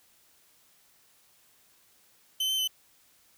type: tone with pitch steps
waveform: 40% pulse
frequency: 3060 / 3087 / 3037 Hz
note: G7 / G7 / F#7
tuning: -42 / -27 / +44 cents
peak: -25 dBFS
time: 2.4-2.676 s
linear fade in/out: 5 ms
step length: 92 ms
effects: white hiss -63 dBFS RMS until 3.37 s